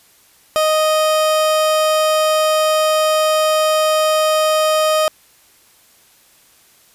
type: tone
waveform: 30% pulse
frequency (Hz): 622.3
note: D#5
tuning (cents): 0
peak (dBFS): -10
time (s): 0.56-5.08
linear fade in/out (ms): 0
effects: white hiss -51 dBFS RMS until 6.94 s + resampled to 32000 Hz